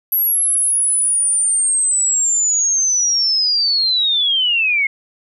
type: linear sweep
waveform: sine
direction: down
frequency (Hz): 11680 to 2135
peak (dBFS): -13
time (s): 0.12-4.87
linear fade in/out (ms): 5
effects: none